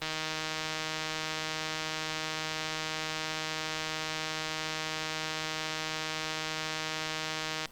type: click train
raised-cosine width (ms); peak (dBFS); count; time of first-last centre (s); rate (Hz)
0.2; -16; 1200; 0.02-7.657; 157
effects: pink hiss -56 dBFS RMS until 7.71 s + Opus 24 kbps